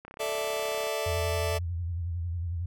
click train, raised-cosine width 0.5 ms, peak -29 dBFS, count 28, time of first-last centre 0.05-0.868 s, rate 33 Hz
sawtooth chord, A suspended fourth, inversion none, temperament just, 440 / 586.7 / 660 Hz, A4 / D5 / E5, 0 / -2 / +2 cents, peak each -29 dBFS, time 0.19-1.59 s, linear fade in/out 20 ms
sine tone with vibrato, 85.7 Hz, F2, 32 cents flat, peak -29 dBFS, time 1.06-2.66 s, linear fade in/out 5 ms, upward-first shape sine, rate 11 Hz, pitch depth 80 cents each way
effects none

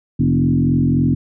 sine tone with frequency modulation, 197.1 Hz, G3, 10 cents sharp, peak -12 dBFS, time 0.19-1.15 s, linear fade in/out 10 ms, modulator 43.6 Hz, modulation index 2.2, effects none

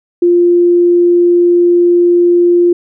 sine tone, 349.2 Hz, F4, in tune, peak -5 dBFS, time 0.22-2.73 s, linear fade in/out 5 ms, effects none

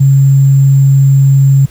sine tone with sample-and-hold, 137.1 Hz, C#3, 19 cents flat, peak -3 dBFS, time 0-1.66 s, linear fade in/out 10 ms, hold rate 7350 Hz, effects added 60 Hz sine -36 dBFS peak until 1.7 s + pink hiss -41 dBFS RMS until 1.7 s

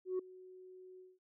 sine tone with ADSR envelope, 370 Hz, F#4, in tune, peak -30 dBFS, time 0.05-1.19 s, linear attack 140 ms, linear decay 6 ms, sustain -22 dB, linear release 200 ms, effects tanh soft clip ceiling -31 dBFS

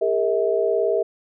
sine tone cluster, 403.3 / 461.5 / 644 Hz, G4 / A#4 / E5, +49 / -17 / -41 cents, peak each -22 dBFS, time 0.01-1.03 s, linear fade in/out 10 ms, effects none

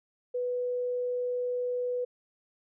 sine tone, 493.9 Hz, B4, in tune, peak -28 dBFS, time 0.34-2.05 s, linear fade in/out 10 ms, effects none

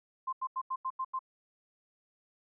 sine tone bursts, 1046.5 Hz, C6, in tune, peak -31 dBFS, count 7, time 0.27-1.192 s, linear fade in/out 10 ms, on 58 ms, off 86 ms, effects none

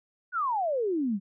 sine exponential sweep, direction down, 1517 to 185 Hz, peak -25 dBFS, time 0.32-1.2 s, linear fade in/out 50 ms, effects none

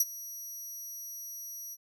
20% pulse tone with ADSR envelope, 5800 Hz, F#8, 35 cents flat, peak -15 dBFS, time 0-1.77 s, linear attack 5 ms, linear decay 34 ms, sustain -20 dB, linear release 41 ms, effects none

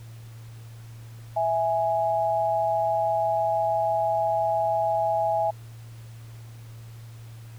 sine tone pair together, 656.6 / 830.6 Hz, E5 / G#5, -7 / 0 cents, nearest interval major third, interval 407 cents, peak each -24 dBFS, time 1.36-5.51 s, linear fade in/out 10 ms, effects added 114 Hz sine -40 dBFS peak until 7.58 s + pink hiss -54 dBFS RMS until 7.58 s

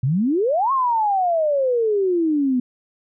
sine exponential two-way sweep, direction up then down, 120 to 1100 to 244.4 Hz, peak -16 dBFS, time 0.03-2.6 s, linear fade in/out 5 ms, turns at 0.72 s, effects none

